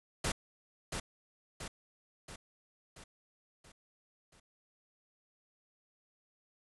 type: noise with echo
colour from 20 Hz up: pink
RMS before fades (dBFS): -33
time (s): 0.24-0.32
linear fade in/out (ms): 5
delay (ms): 680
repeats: 6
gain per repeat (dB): -5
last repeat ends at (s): 4.4
effects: resampled to 24000 Hz